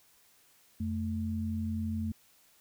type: tone pair together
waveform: sine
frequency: 88.14 / 220 Hz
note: F2 / A3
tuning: +16 / 0 cents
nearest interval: octave + major third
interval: 1584 cents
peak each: -34 / -33 dBFS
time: 0.8-2.12 s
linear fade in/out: 5 ms
effects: white hiss -64 dBFS RMS until 2.6 s